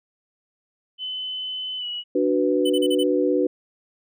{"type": "tone with pitch glide", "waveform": "sine", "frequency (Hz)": [3028, 2928], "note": ["F#7", "F#7"], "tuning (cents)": [39, -19], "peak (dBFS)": -27, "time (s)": [0.98, 2.04], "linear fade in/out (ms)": 50, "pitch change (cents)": -58, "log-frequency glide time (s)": [1.78, 1.85]}
{"type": "chord", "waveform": "sine", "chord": "B minor", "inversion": "first", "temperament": "equal", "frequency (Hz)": [293.7, 370, 493.9], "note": ["D4", "F#4", "B4"], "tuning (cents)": [0, 0, 0], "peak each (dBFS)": -22, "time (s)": [2.15, 3.47], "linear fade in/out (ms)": 5}
{"type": "tone bursts", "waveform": "square", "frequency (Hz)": 3004, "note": "F#7", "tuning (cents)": 26, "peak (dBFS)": -26, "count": 5, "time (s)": [2.65, 3.036], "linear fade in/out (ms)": 10, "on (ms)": 50, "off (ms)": 34}
{"effects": []}